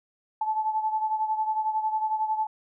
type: beating tone pair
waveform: sine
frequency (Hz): 867 / 878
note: A5 / A5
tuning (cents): -26 / -4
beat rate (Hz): 11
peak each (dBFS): -25 / -31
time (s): 0.41-2.47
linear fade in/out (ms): 5
effects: none